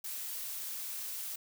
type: noise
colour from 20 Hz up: blue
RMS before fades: -40 dBFS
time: 0.04-1.36 s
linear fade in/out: 5 ms
effects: none